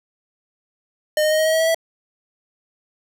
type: tone with pitch steps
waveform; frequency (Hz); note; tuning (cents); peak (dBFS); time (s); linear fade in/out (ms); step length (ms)
square; 610 / 616.4 / 622.8 / 629.3 / 635.9 / 642.6 / 649.3 / 656.1; D#5 / D#5 / D#5 / D#5 / D#5 / E5 / E5 / E5; -34 / -16 / +2 / +19 / +38 / -44 / -26 / -8; -16; 1.17-1.746; 2; 72
effects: none